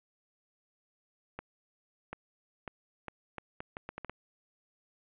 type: accelerating click train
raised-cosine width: 0.5 ms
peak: -24 dBFS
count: 11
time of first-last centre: 1.39-4.096 s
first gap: 740 ms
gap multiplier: 0.74
effects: resampled to 8000 Hz + 10-bit